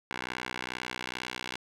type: tone with band-pass filter sweep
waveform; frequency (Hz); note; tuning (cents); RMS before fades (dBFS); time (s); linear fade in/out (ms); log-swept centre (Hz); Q
10% pulse; 62.3; B1; +16; -38; 0.11-1.56; 0; 1900 to 2900; 1.1
effects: none